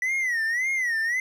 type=tone with vibrato; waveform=triangle; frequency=1954 Hz; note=B6; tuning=19 cents flat; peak=-21 dBFS; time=0.02-1.2 s; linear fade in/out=2 ms; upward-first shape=sine; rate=1.8 Hz; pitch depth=160 cents each way; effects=none